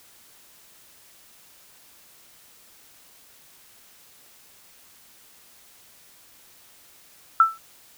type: tone with exponential decay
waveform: sine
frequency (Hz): 1328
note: E6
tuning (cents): +12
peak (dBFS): -8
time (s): 7.4-7.58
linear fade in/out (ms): 2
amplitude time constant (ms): 39
effects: white hiss -53 dBFS RMS until 7.97 s